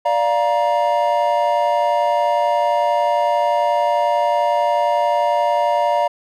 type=chord; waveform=triangle; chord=Bb major; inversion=first; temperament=equal with one note detuned; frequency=587.3 / 698.5 / 943.2 Hz; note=D5 / F5 / Bb5; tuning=0 / 0 / +20 cents; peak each=-17 dBFS; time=0.05-6.08 s; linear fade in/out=10 ms; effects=none

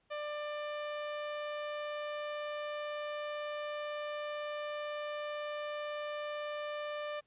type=tone; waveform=sawtooth; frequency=594 Hz; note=D5; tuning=20 cents sharp; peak=-33 dBFS; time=0.1-7.21 s; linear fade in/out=20 ms; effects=pink hiss -75 dBFS RMS until 7.26 s + resampled to 8000 Hz

